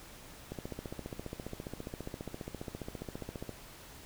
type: click train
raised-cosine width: 2 ms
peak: -26 dBFS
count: 45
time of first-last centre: 0.52-3.493 s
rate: 14.8 Hz
effects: pink hiss -52 dBFS RMS until 4.05 s